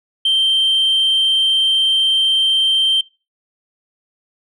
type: tone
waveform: sine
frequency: 3136 Hz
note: G7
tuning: in tune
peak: -10 dBFS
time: 0.25-3.01 s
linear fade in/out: 5 ms
effects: noise-tail reverb RT60 0.3 s tail -23 dB re dry + tanh soft clip ceiling -10 dBFS